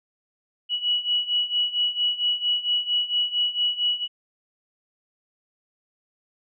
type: beating tone pair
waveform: sine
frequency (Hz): 2929 / 2933.4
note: F#7 / F#7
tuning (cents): -18 / -16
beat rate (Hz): 4.4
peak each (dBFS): -26 / -23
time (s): 0.69-4.08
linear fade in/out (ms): 50
effects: none